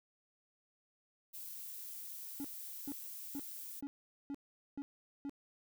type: noise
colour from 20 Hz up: violet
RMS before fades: -47 dBFS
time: 1.33-3.81 s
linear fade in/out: 20 ms
type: tone bursts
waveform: triangle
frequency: 281.6 Hz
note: C#4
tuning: 27 cents sharp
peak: -37 dBFS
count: 7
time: 2.4-5.295 s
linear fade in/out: 0 ms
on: 45 ms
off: 430 ms
effects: none